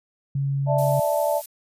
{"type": "tone", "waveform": "sine", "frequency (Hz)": 138.59, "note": "C#3", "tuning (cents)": 0, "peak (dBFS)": -21, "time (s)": [0.35, 1], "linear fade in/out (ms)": 5}
{"type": "chord", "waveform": "sine", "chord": "D suspended second", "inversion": "none", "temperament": "equal", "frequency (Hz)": [587.3, 659.3, 880], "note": ["D5", "E5", "A5"], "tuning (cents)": [0, 0, 0], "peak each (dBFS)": [-22, -24, -26], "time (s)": [0.66, 1.42], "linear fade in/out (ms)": 50}
{"type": "noise", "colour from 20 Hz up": "violet", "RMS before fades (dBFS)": -34, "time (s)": [0.78, 1.46], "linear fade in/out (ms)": 5}
{"effects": ["resampled to 32000 Hz"]}